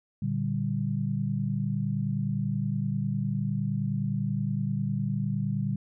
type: chord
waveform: sine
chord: G minor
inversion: first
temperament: equal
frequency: 116.54 / 146.83 / 196 Hz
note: Bb2 / D3 / G3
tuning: 0 / 0 / 0 cents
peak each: -31 / -30 / -30 dBFS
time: 0.22-5.76 s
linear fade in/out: 5 ms
effects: none